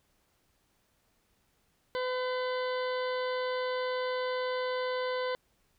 harmonic tone, 506 Hz, B4, 42 cents sharp, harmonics 1 / 2 / 3 / 4 / 6 / 7 / 8 / 9, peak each -31 / -37 / -41 / -43 / -47 / -48 / -49 / -50 dBFS, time 1.95-5.35 s, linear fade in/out 0 ms, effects pink hiss -72 dBFS RMS until 5.78 s

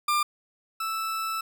40% pulse tone pair in turn, 1195 / 1317.5 Hz, D6 / E6, +30 / -1 cents, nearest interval major second, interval 169 cents, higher second, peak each -21 / -27 dBFS, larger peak first, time 0.08-0.23 / 0.8-1.41 s, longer second, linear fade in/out 5 ms, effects none

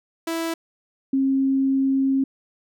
sawtooth / sine tone pair in turn, 329.6 / 269.1 Hz, E4 / C4, 0 / +49 cents, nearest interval major third, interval 351 cents, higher first, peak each -20 / -17 dBFS, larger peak second, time 0.27-0.54 / 1.13-2.24 s, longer second, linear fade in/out 5 ms, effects none

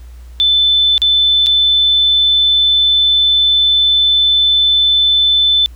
sine tone with dropouts, 3520 Hz, A7, in tune, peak -8 dBFS, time 0.4-5.66 s, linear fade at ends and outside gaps 0 ms, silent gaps 0.979-1.018 / 1.462-1.468 s, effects added 60 Hz sine -31 dBFS peak until 5.75 s + pink hiss -50 dBFS RMS until 5.75 s

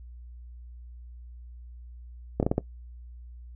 slowing click train, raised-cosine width 2 ms, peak -10 dBFS, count 5, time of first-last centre 2.4-2.581 s, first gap 28 ms, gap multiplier 1.33, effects noise-tail reverb RT60 0.1 s tail -18 dB re dry + added 60 Hz sine -42 dBFS peak until 3.55 s

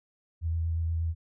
sine tone with vibrato, 82.41 Hz, E2, in tune, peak -26 dBFS, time 0.41-1.15 s, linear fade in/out 50 ms, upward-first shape square, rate 8.4 Hz, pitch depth 14 cents each way, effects none

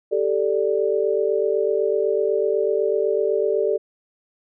sine chord, G suspended second, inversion none, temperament equal, 392 / 440 / 587.3 Hz, G4 / A4 / D5, 0 / 0 / 0 cents, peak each -22 / -21 / -24 dBFS, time 0.11-3.78 s, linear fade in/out 20 ms, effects none

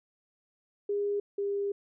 sine tone pair in turn, 407.3 / 401.9 Hz, G#4 / G4, -34 / +43 cents, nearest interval unison, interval 23 cents, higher first, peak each -27 / -28 dBFS, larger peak first, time 0.89-1.2 / 1.38-1.72 s, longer second, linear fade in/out 5 ms, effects none

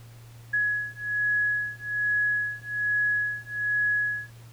sine beating tone pair, 1680 / 1681.2 Hz, G#6 / G#6, +19 / +21 cents, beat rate 1.2 Hz, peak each -27 dBFS, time 0.53-4.3 s, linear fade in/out 10 ms, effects added 116 Hz sine -45 dBFS peak until 4.52 s + pink hiss -55 dBFS RMS until 4.52 s

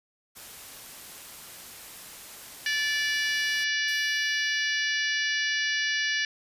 white noise, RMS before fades -44 dBFS, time 0.35-3.65 s, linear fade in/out 20 ms
harmonic tone, 581 Hz, D5, 19 cents flat, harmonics 3 / 4 / 5 / 6 / 7 / 8 / 9 / 10, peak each -27 / -34 / -33 / -38 / -38 / -37 / -38 / -39 dBFS, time 2.66-6.25 s, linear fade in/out 2 ms
violet noise with exponential decay, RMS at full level -42 dBFS, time 3.88-5.72 s, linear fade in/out 1 ms, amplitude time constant 400 ms
effects resampled to 32000 Hz

